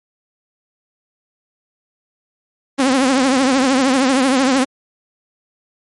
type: tone with vibrato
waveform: sawtooth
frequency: 263.9 Hz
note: C4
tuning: 15 cents sharp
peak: -8 dBFS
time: 2.78-4.65 s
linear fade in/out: 20 ms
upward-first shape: triangle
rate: 13 Hz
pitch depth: 120 cents each way
effects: MP3 48 kbps